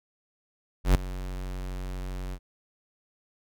square tone with ADSR envelope, 46.16 Hz, F#1, 3 cents flat, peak -15 dBFS, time 0.84-2.39 s, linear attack 110 ms, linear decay 5 ms, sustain -18 dB, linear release 59 ms, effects none

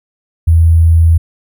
sine tone with sample-and-hold, 82.41 Hz, E2, in tune, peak -4 dBFS, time 0.47-1.18 s, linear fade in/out 10 ms, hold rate 11025 Hz, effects none

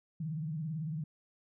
sine tone with vibrato, 156.5 Hz, D#3, 10 cents sharp, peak -34 dBFS, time 0.2-1.04 s, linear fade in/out 5 ms, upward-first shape sine, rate 18 Hz, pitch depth 130 cents each way, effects none

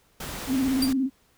pink noise, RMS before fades -35 dBFS, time 0.2-0.93 s, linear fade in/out 5 ms
sine tone with vibrato, 264.1 Hz, C4, 16 cents sharp, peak -21 dBFS, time 0.47-1.1 s, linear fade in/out 50 ms, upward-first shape square, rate 17 Hz, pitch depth 53 cents each way
sawtooth tone with exponential decay, 4731 Hz, D8, 12 cents sharp, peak -18 dBFS, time 0.82-0.94 s, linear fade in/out 5 ms, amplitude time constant 26 ms
effects pink hiss -63 dBFS RMS until 1.37 s

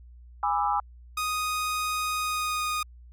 sine chord, E dominant seventh, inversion first, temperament just, 824.1 / 988.9 / 1186.7 / 1318.5 Hz, G#5 / B5 / D6 / E6, -14 / +2 / +18 / 0 cents, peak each -26 / -29 / -30 / -31 dBFS, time 0.43-0.8 s, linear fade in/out 2 ms
sawtooth tone with pitch glide, 1244.5 to 1233.8 Hz, D#6 to D#6, 0 to -15 cents, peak -23 dBFS, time 1.17-2.83 s, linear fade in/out 5 ms, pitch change -15 cents, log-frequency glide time 2.2-2.7 s
effects added 60 Hz sine -46 dBFS peak until 3.12 s

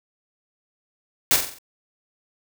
white noise with echo, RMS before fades -17 dBFS, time 1.31-1.36 s, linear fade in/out 0 ms, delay 45 ms, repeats 5, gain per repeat -6 dB, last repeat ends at 1.585 s, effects none

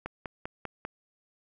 click train, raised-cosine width 0.5 ms, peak -20 dBFS, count 5, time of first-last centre 0.06-0.851 s, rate 5.06 Hz, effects none

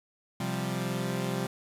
sawtooth chord, C suspended fourth, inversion none, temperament equal, 130.81 / 174.61 / 196 Hz, C3 / F3 / G3, 0 / 0 / 0 cents, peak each -30 dBFS, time 0.4-1.47 s, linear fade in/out 5 ms, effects resampled to 32000 Hz + 8-bit

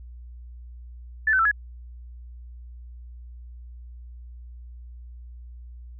sine tone with pitch steps, 1749 / 1525 / 1332 / 1683 Hz, A6 / G6 / E6 / G#6, -11 / -48 / +18 / +23 cents, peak -17 dBFS, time 1.27-1.514 s, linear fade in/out 5 ms, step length 61 ms, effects added 60 Hz sine -39 dBFS peak until 5.99 s

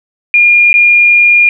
sine tone with dropouts, 2417 Hz, D7, 49 cents sharp, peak -3 dBFS, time 0.34-1.49 s, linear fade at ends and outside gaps 1 ms, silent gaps 0.73-0.74 s, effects none

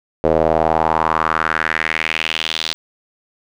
square tone with band-pass filter sweep, 40 Hz, D#1, 49 cents sharp, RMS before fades -18 dBFS, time 0.24-2.74 s, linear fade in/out 0 ms, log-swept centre 510 to 4100 Hz, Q 3.1, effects none

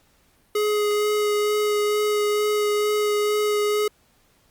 square tone with vibrato, 418.8 Hz, G#4, 15 cents sharp, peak -20 dBFS, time 0.55-3.88 s, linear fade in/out 5 ms, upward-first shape sine, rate 2.2 Hz, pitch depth 10 cents each way, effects pink hiss -61 dBFS RMS until 4.5 s + Opus 48 kbps

